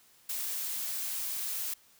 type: noise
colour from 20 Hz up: blue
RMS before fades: -35 dBFS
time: 0.29-1.74 s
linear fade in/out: 5 ms
effects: white hiss -62 dBFS RMS until 1.99 s